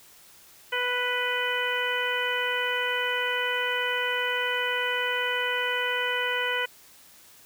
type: harmonic tone with a mistuned harmonic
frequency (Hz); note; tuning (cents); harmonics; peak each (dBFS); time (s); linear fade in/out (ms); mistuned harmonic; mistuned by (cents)
493.9; B4; 0; 1 / 2 / 3 / 4 / 5 / 6; -32 / -33 / -30 / -31 / -34 / -32; 0.72-6.66; 10; 6; +21
effects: white hiss -53 dBFS RMS until 7.45 s